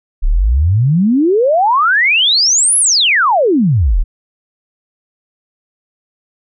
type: exponential two-way sweep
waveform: sine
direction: up then down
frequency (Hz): 30.55 to 11130 to 30.55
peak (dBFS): -8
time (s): 0.22-4.04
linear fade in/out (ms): 20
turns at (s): 2.78
effects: none